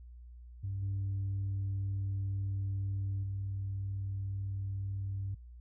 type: tone with level steps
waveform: sine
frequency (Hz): 98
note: G2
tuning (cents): 0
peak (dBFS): -33 / -30 / -33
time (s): 0.63-5.35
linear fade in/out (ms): 10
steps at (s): 0.82 / 3.23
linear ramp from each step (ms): 5
effects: tanh soft clip ceiling -30 dBFS + added 60 Hz sine -48 dBFS peak until 5.6 s